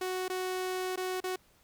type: tone with dropouts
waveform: sawtooth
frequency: 370.1 Hz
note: F#4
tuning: in tune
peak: -28 dBFS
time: 0.01-1.36 s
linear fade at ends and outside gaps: 5 ms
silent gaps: 0.282-0.298 / 0.96-0.974 / 1.204-1.239 s
effects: pink hiss -65 dBFS RMS until 1.63 s